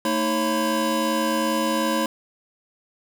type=tone cluster; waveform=square; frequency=225.3 / 315.1 / 547 / 1008 Hz; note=A3 / D#4 / C#5 / B5; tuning=+41 / +22 / -23 / +35 cents; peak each=-27 dBFS; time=0.05-2.06 s; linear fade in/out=2 ms; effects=none

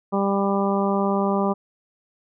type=harmonic tone; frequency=198 Hz; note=G3; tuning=18 cents sharp; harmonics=1 / 2 / 3 / 4 / 5 / 6; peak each=-22 / -25 / -27 / -28 / -29 / -30 dBFS; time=0.12-1.54 s; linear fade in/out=20 ms; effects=none

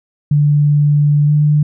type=tone with pitch glide; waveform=sine; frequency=146.83 to 149.14 Hz; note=D3 to D3; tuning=0 to +27 cents; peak=-8 dBFS; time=0.31-1.63 s; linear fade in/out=5 ms; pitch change=+27 cents; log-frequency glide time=1.26-1.31 s; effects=none

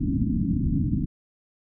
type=low-pass noise; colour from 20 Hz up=white; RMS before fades=-24 dBFS; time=0-1.06 s; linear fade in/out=10 ms; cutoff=300 Hz; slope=96 dB/octave; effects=none

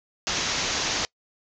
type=low-pass noise; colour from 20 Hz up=white; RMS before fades=-27 dBFS; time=0.27-1.05 s; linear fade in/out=0 ms; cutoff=6800 Hz; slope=96 dB/octave; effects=noise-tail reverb RT60 0.1 s tail -25 dB re dry

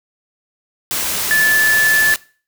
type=tone in noise; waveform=sine; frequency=1741 Hz; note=A6; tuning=19 cents flat; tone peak=-11 dBFS; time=1.31-2.14 s; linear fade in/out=0 ms; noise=white; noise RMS=-20 dBFS; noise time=0.91-2.16 s; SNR=+6 dB; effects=noise-tail reverb RT60 0.4 s tail -21 dB re dry

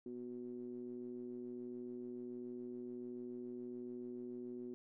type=ring-modulated tone; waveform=triangle; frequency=60.7 Hz; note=B1; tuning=29 cents flat; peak=-39 dBFS; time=0.06-4.74 s; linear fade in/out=0 ms; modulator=307 Hz; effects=none

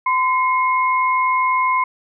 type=tone pair together; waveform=sine; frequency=1024 / 2164 Hz; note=C6 / C#7; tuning=-38 / -42 cents; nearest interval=octave + minor second; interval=1296 cents; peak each=-15 / -22 dBFS; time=0.06-1.84 s; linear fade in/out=5 ms; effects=none

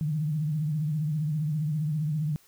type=tone with vibrato; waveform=sine; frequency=152.6 Hz; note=D#3; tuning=33 cents flat; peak=-25 dBFS; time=0.01-2.36 s; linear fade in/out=0 ms; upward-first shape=triangle; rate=15 Hz; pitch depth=110 cents each way; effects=white hiss -60 dBFS RMS until 2.47 s

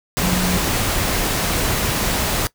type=tone in noise; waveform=sine; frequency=181.9 Hz; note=F#3; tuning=29 cents flat; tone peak=-18 dBFS; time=0.23-0.57 s; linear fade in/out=0 ms; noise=pink; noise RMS=-20 dBFS; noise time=0.17-2.47 s; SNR=-1 dB; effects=noise-tail reverb RT60 0.1 s tail -19 dB re dry

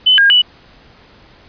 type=tone with pitch steps; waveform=sine; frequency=3023 / 1620 / 2957 Hz; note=F#7 / G#6 / F#7; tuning=+36 / -43 / -2 cents; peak=-6 dBFS; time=0.06-0.42 s; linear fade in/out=10 ms; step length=120 ms; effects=pink hiss -45 dBFS RMS until 1.48 s + resampled to 11025 Hz

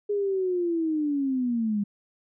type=linear sweep; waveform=sine; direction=down; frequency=415.4 to 199.7 Hz; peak=-23 dBFS; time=0.09-1.84 s; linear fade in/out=10 ms; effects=none

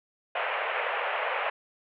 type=band-pass noise; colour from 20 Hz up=pink; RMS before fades=-30 dBFS; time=0.35-1.5 s; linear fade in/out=5 ms; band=500 to 2800 Hz; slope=48 dB/octave; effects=none

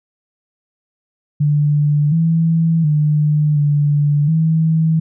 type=tone with pitch steps; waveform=sine; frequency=147.5 / 164 / 150.3 / 146.2 / 160.5 Hz; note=D3 / E3 / D3 / D3 / E3; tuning=+8 / -9 / +40 / -7 / -46 cents; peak=-11 dBFS; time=1.4-5 s; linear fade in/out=10 ms; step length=720 ms; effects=none

